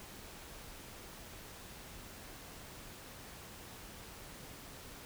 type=silence; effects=pink hiss -51 dBFS RMS until 5.05 s